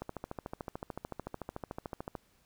click train, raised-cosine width 1 ms, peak -24 dBFS, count 30, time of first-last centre 0.02-2.152 s, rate 13.6 Hz, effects pink hiss -69 dBFS RMS until 2.45 s

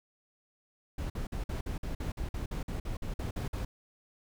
brown noise bursts, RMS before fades -35 dBFS, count 16, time 0.98-3.65 s, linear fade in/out 5 ms, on 120 ms, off 50 ms, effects none

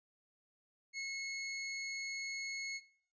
sawtooth tone, 2179 Hz, C#7, 30 cents flat, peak -35 dBFS, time 0.93-2.81 s, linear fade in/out 50 ms, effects noise-tail reverb RT60 0.5 s tail -18 dB re dry + resampled to 16000 Hz

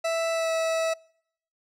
40% pulse tone with pitch glide, 659.3 to 651 Hz, E5 to E5, 0 to -22 cents, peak -23 dBFS, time 0.04-0.94 s, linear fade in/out 10 ms, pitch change -22 cents, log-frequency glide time 0.32-0.51 s, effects noise-tail reverb RT60 0.7 s tail -26 dB re dry + low-pass 9000 Hz 12 dB/octave

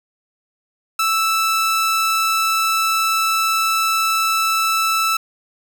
sawtooth tone, 1318.5 Hz, E6, in tune, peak -12 dBFS, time 0.99-5.17 s, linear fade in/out 5 ms, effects none

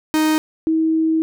45% pulse / sine tone pair in turn, 311.1 / 320.4 Hz, D#4 / E4, 0 / -49 cents, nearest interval minor second, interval 51 cents, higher second, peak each -14 dBFS, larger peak neither, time 0.14-0.38 / 0.67-1.22 s, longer second, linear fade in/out 0 ms, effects none

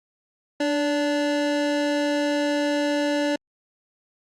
square tone pair together, 294.1 / 577 Hz, D4 / D5, +3 / -31 cents, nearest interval octave, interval 1166 cents, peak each -24 / -25 dBFS, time 0.6-3.36 s, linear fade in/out 5 ms, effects low-pass 6000 Hz 12 dB/octave + Opus 48 kbps

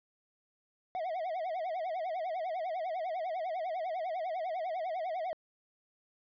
triangle tone with vibrato, 688 Hz, F5, 26 cents flat, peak -31 dBFS, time 0.95-5.33 s, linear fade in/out 0 ms, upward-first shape sine, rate 10 Hz, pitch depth 170 cents each way, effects resampled to 11025 Hz

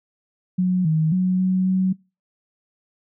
sine tone with pitch steps, 182.8 / 157.8 / 184.2 / 186 / 187.3 Hz, F#3 / D#3 / F#3 / F#3 / F#3, -21 / +25 / -7 / +9 / +21 cents, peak -16 dBFS, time 0.58-1.93 s, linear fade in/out 10 ms, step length 270 ms, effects noise-tail reverb RT60 0.3 s tail -25 dB re dry

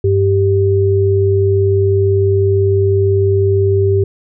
sine tone pair together, 98 / 392 Hz, G2 / G4, 0 / 0 cents, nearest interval 2 octaves, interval 2400 cents, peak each -12 dBFS, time 0.04-4.04 s, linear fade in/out 5 ms, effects none

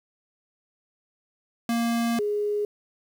square / sine tone pair in turn, 233.1 / 415.3 Hz, A#3 / G#4, 0 / 0 cents, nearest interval minor seventh, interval 1000 cents, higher second, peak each -23 dBFS, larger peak neither, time 1.69-2.19 / 2.19-2.65 s, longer first, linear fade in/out 2 ms, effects 9-bit

